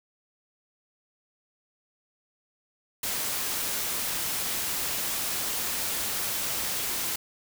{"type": "noise", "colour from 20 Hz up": "white", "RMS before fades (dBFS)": -30, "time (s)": [3.03, 7.16], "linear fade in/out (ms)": 5, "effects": []}